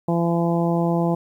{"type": "harmonic tone", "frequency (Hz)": 169.6, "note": "E3", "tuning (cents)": 50, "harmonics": [1, 2, 3, 4, 5, 6], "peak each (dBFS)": [-20, -24, -27, -27, -29, -34], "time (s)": [0.08, 1.15], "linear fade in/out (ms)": 5, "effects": ["9-bit"]}